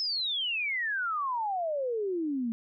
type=exponential sweep; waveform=sine; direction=down; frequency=5300 to 222.2 Hz; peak=-28 dBFS; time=0-2.52 s; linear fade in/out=0 ms; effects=none